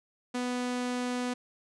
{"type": "tone", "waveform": "sawtooth", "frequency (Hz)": 247.6, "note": "B3", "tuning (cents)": 5, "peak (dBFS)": -26, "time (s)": [0.34, 1.34], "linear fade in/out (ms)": 10, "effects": ["resampled to 22050 Hz"]}